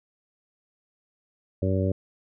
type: harmonic tone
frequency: 95.1 Hz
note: F#2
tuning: 48 cents sharp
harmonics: 1 / 2 / 3 / 4 / 5 / 6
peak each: -24 / -29 / -31 / -32 / -33 / -31 dBFS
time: 1.62-1.92 s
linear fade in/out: 5 ms
effects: none